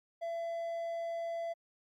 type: tone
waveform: triangle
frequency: 672 Hz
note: E5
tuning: 33 cents sharp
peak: -33 dBFS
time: 0.21-1.54 s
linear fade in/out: 20 ms
effects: Opus 48 kbps